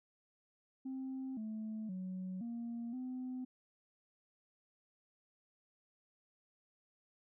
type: tone with pitch steps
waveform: sine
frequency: 263.5 / 217.8 / 185.6 / 234.4 / 254.7 Hz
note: C4 / A3 / F#3 / A#3 / C4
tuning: +12 / -17 / +6 / +10 / -46 cents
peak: -38 dBFS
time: 0.85-3.45 s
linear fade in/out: 10 ms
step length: 520 ms
effects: tanh soft clip ceiling -37 dBFS

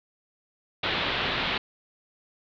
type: low-pass noise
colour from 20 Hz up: white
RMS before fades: -28 dBFS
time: 0.83-1.58 s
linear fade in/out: 5 ms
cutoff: 3900 Hz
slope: 48 dB/octave
effects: none

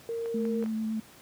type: tone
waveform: sine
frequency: 461.6 Hz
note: A#4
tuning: 17 cents flat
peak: -30 dBFS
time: 0.09-0.64 s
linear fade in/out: 0 ms
type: clicks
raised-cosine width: 0.5 ms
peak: -29 dBFS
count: 4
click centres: 0.259 / 0.453 / 0.626 / 0.661 s
type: tone with vibrato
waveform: sine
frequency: 220 Hz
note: A3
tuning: in tune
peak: -28 dBFS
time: 0.34-1 s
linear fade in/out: 5 ms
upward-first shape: triangle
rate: 9 Hz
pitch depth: 16 cents each way
effects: pink hiss -53 dBFS RMS until 1.21 s + high-pass 100 Hz 12 dB/octave

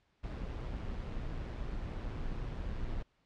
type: noise with amplitude modulation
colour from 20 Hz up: brown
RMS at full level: -37 dBFS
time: 0.23-3.03 s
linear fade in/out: 10 ms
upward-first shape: sine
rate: 118 Hz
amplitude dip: 35%
effects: pink hiss -74 dBFS RMS until 3.25 s + low-pass 4000 Hz 12 dB/octave

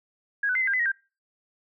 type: tone with pitch steps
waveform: sine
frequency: 1647 / 1498 / 2078 / 2034 / 1601 / 2015 / 1888 / 1585 Hz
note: G#6 / F#6 / C7 / C7 / G6 / B6 / A#6 / G6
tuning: -15 / +21 / -12 / -50 / +36 / +34 / +22 / +19 cents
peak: -22 dBFS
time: 0.43-0.918 s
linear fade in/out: 5 ms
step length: 61 ms
effects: noise-tail reverb RT60 0.3 s tail -22 dB re dry

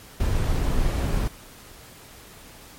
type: noise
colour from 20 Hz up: brown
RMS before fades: -22 dBFS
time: 0.2-1.28 s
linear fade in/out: 5 ms
effects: pink hiss -46 dBFS RMS until 2.78 s + MP3 64 kbps

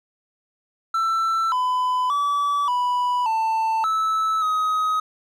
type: tone with pitch steps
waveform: triangle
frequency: 1334 / 1005 / 1150 / 985 / 890 / 1307 / 1262 Hz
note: E6 / B5 / D6 / B5 / A5 / E6 / D#6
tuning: +20 / +30 / -37 / -5 / +20 / -15 / +24 cents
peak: -17 dBFS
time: 0.94-5 s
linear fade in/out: 5 ms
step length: 580 ms
effects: none

